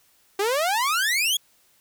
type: exponential sweep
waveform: sawtooth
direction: up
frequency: 384.2 to 3425 Hz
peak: -17 dBFS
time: 0.39-1.37 s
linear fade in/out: 5 ms
effects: white hiss -61 dBFS RMS until 1.8 s